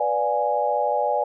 sine chord, B diminished seventh, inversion none, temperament equal with one note detuned, 493.9 / 587.3 / 704.5 / 830.6 Hz, B4 / D5 / F5 / Ab5, 0 / 0 / +15 / 0 cents, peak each -27 / -24 / -28 / -23 dBFS, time 0-1.24 s, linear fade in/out 5 ms, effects none

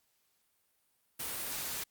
white noise, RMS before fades -38 dBFS, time 1.19-1.84 s, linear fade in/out 10 ms, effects white hiss -75 dBFS RMS until 1.9 s + Opus 48 kbps

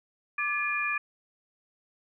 sine tone cluster, 1175 / 1719 / 2416 Hz, D6 / A6 / D7, +1 / -41 / +48 cents, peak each -33 / -32 / -29 dBFS, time 0.38-0.98 s, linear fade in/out 5 ms, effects none

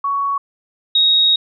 sine tone pair in turn, 1118 / 3769 Hz, C#6 / A#7, +14 / +18 cents, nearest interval octave + major sixth, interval 2104 cents, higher second, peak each -16 / -10 dBFS, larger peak second, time 0.04-0.38 / 0.95-1.36 s, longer second, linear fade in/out 5 ms, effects none

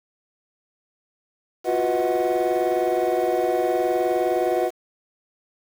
triangle tone cluster, 349.1 / 368.5 / 493.5 / 638 / 738 Hz, F4 / F#4 / B4 / D#5 / F#5, -1 / -7 / -1 / +43 / -5 cents, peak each -23 dBFS, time 1.64-4.71 s, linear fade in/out 50 ms, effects tanh soft clip ceiling -11 dBFS + 7-bit

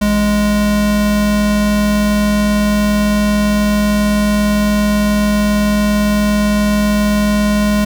square tone pair together, 55.01 / 207.7 Hz, A1 / G#3, 0 / 0 cents, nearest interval octave + major seventh, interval 2300 cents, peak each -21 / -12 dBFS, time 0.01-7.85 s, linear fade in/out 10 ms, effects none

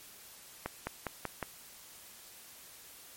accelerating click train, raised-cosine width 0.5 ms, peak -19 dBFS, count 5, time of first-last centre 0.66-1.427 s, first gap 210 ms, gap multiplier 0.94, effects white hiss -53 dBFS RMS until 3.16 s + MP3 64 kbps

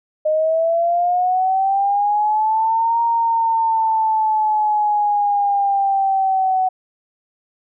sine linear two-way sweep, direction up then down, 613 to 932.3 to 746 Hz, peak -14 dBFS, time 0.25-6.69 s, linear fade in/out 10 ms, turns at 3.01 s, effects none

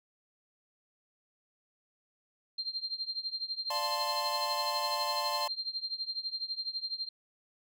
sine tone with tremolo, 4177 Hz, C8, 4 cents flat, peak -30 dBFS, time 2.58-7.09 s, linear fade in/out 5 ms, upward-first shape triangle, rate 12 Hz, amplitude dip 95%
square chord, D minor seventh, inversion none, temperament equal, 587.3 / 698.5 / 880 / 1046.5 Hz, D5 / F5 / A5 / C6, 0 / 0 / 0 / 0 cents, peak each -40 / -42 / -37 / -36 dBFS, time 3.7-5.48 s, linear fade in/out 5 ms
effects none

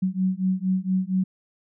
sine beating tone pair, 185 / 189.3 Hz, F#3 / F#3, 0 / +40 cents, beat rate 4.3 Hz, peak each -24 dBFS, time 0.02-1.24 s, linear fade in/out 10 ms, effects none

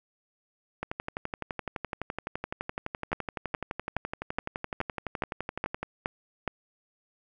two click trains, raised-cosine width 0.5 ms, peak -17 / -13 dBFS, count 60 / 9, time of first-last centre 0.83-5.83 / 3.13-6.477 s, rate 11.8 / 2.39 Hz, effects none

